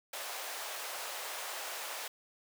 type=high-pass noise; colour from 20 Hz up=pink; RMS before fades=-41 dBFS; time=0.13-2.08 s; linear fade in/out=5 ms; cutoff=550 Hz; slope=24 dB/octave; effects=none